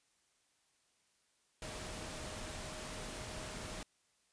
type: tone in noise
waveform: sine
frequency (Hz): 622.3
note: D#5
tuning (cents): 0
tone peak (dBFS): -53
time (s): 1.62-3.83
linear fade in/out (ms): 2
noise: pink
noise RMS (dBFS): -45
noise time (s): 1.62-3.83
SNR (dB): -11
effects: white hiss -75 dBFS RMS until 4.32 s + resampled to 22050 Hz